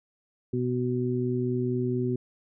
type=harmonic tone; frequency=124.3 Hz; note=B2; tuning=12 cents sharp; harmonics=1 / 2 / 3; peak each=-29 / -29 / -29 dBFS; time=0.53-2.16 s; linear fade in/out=5 ms; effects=none